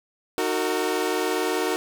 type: chord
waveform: sawtooth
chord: D# minor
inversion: none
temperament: equal with one note detuned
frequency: 311.1 / 370 / 456.8 Hz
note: D#4 / F#4 / A#4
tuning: 0 / 0 / -35 cents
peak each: -25 / -22 / -23 dBFS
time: 0.38-1.76 s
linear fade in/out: 0 ms
effects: none